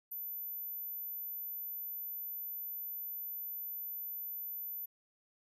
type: tone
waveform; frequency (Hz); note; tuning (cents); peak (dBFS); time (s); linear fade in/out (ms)
sine; 13980; A9; -12; -39; 0.11-4.86; 10
effects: none